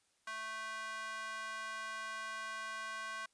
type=tone with high-pass filter; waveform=square; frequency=220 Hz; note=A3; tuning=in tune; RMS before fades=-43 dBFS; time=0.27-3.26 s; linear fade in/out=5 ms; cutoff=1300 Hz; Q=3.7; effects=white hiss -75 dBFS RMS until 3.33 s + resampled to 22050 Hz